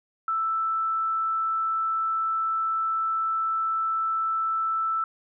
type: tone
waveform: sine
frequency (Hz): 1322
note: E6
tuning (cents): +5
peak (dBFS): -23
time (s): 0.28-5.04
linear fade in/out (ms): 2
effects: none